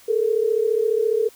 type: tone pair together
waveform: sine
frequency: 426.3 / 460.9 Hz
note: G#4 / A#4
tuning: +45 / -20 cents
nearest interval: minor second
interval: 135 cents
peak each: -20 dBFS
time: 0.08-1.29 s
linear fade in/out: 10 ms
effects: white hiss -50 dBFS RMS until 1.35 s